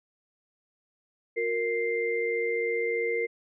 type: tone cluster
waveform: sine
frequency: 361.5 / 464.6 / 2095 Hz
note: F#4 / A#4 / C7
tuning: -40 / -6 / +2 cents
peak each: -35 / -27 / -31 dBFS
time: 1.36-3.27 s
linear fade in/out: 20 ms
effects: none